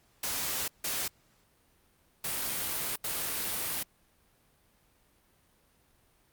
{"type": "noise bursts at uneven times", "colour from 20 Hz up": "white", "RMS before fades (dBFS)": -33, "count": 4, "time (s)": [[0.23, 0.68], [0.84, 1.08], [2.24, 2.96], [3.04, 3.83]], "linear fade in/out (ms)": 5, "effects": ["pink hiss -67 dBFS RMS until 6.32 s", "Opus 48 kbps"]}